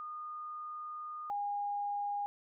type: tone pair in turn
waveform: sine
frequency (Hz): 1224 / 815.5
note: D#6 / G#5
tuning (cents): -29 / -32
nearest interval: perfect fifth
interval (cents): 703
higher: first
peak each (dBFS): -40 / -33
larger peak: second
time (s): 0-1.3 / 1.3-2.26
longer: first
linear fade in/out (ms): 0
effects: none